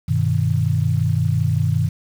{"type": "chord", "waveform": "sine", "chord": "G augmented", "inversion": "none", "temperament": "equal", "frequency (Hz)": [98, 123.47, 155.56], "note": ["G2", "B2", "D#3"], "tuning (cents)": [0, 0, 0], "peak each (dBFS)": -20, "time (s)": [0.08, 1.89], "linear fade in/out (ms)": 10, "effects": ["7-bit"]}